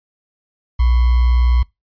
sine tone with sample-and-hold, 60.4 Hz, B1, 38 cents flat, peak -10 dBFS, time 0.79-1.63 s, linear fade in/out 10 ms, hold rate 1050 Hz, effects noise-tail reverb RT60 0.2 s tail -24 dB re dry + resampled to 11025 Hz

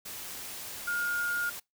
sine tone in noise, 1422 Hz, F6, 31 cents sharp, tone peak -28 dBFS, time 0.87-1.5 s, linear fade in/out 10 ms, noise white, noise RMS -41 dBFS, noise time 0.05-1.6 s, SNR +10 dB, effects noise-tail reverb RT60 0.2 s tail -25 dB re dry

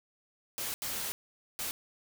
white noise bursts at uneven times, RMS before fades -36 dBFS, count 3, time 0.58-0.74 / 0.82-1.12 / 1.59-1.71 s, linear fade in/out 0 ms, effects none

